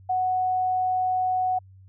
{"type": "tone", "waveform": "sine", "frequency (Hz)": 740, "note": "F#5", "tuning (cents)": 0, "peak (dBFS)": -21, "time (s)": [0.09, 1.59], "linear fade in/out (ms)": 10, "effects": ["added 95 Hz sine -47 dBFS peak until 1.88 s"]}